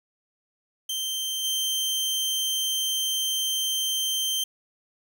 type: tone with level steps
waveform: sawtooth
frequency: 3132 Hz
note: G7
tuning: 2 cents flat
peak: -24 / -21 dBFS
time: 0.89-4.44 s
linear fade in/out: 5 ms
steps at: 1.43 s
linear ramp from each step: 20 ms
effects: none